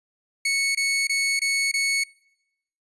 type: tone bursts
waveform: sawtooth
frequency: 2211 Hz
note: C#7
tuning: 5 cents flat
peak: -17 dBFS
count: 5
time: 0.45-2.038 s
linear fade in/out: 5 ms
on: 300 ms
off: 22 ms
effects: noise-tail reverb RT60 0.9 s tail -25 dB re dry + resampled to 24000 Hz